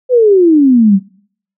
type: exponential sweep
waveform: sine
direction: down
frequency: 518 to 185 Hz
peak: -4 dBFS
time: 0.09-1 s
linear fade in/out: 50 ms
effects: noise-tail reverb RT60 0.6 s tail -24 dB re dry